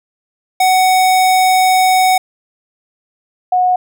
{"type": "tone pair in turn", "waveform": ["square", "sine"], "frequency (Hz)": [746, 730.2], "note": ["F#5", "F#5"], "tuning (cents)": [14, -23], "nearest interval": "unison", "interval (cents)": 37, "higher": "first", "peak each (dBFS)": -9, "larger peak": "neither", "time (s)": [[0.6, 2.18], [3.52, 3.76]], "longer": "first", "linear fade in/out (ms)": 5, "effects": []}